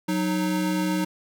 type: tone pair together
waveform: square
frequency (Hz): 183.91 / 309.3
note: F#3 / D#4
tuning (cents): -10 / -10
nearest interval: major sixth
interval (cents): 900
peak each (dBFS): -26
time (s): 0.08-1.05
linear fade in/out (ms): 10
effects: none